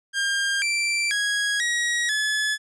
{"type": "tone with pitch steps", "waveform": "sawtooth", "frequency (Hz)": [1605, 2346, 1655, 1902, 1714], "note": ["G6", "D7", "G#6", "A#6", "A6"], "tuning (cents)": [40, -2, -6, 34, -46], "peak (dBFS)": -18, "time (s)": [0.13, 2.58], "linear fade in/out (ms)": 50, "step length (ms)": 490, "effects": ["resampled to 22050 Hz"]}